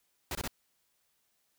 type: noise bursts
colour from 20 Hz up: pink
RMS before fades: -36 dBFS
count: 3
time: 0.31-0.477 s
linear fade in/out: 2 ms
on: 41 ms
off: 22 ms
effects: white hiss -75 dBFS RMS until 1.58 s